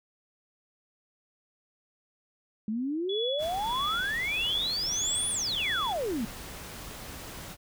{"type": "exponential two-way sweep", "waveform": "sine", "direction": "up then down", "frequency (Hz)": [207.3, 9956, 207.3], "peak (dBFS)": -28, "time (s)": [2.68, 6.25], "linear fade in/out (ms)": 2, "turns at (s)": 5.29}
{"type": "tone with tremolo", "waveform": "sine", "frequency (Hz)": 3400, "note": "G#7", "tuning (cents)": 40, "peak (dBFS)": -30, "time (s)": [3.09, 5.93], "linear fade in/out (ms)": 5, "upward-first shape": "sine", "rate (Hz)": 1.6, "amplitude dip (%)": 80}
{"type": "noise", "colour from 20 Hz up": "pink", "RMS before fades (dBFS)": -42, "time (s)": [3.38, 7.57], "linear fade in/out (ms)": 50}
{"effects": []}